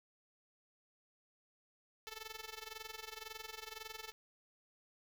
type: tone with amplitude modulation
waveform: 5% pulse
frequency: 440 Hz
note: A4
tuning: in tune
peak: -32 dBFS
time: 2.07-4.12 s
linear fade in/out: 0 ms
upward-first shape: sine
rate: 21.9 Hz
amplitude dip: 85%
effects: 10-bit